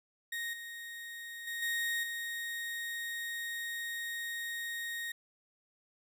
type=tone with level steps; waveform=35% pulse; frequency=1864.7 Hz; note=A#6; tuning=in tune; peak=-34 / -41 / -35 / -30 / -35 dBFS; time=0.32-5.12 s; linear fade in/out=5 ms; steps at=0.53 / 1.47 / 1.62 / 2.03 s; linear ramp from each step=5 ms; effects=none